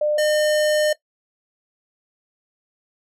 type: tone pair in turn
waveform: sine / square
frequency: 600 / 606.6 Hz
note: D5 / D#5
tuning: +37 / -44 cents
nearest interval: unison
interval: 19 cents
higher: second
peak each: -17 dBFS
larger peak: neither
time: 0.01-0.18 / 0.18-0.93 s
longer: second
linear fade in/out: 5 ms
effects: noise-tail reverb RT60 0.1 s tail -18 dB re dry + low-pass 12000 Hz 12 dB/octave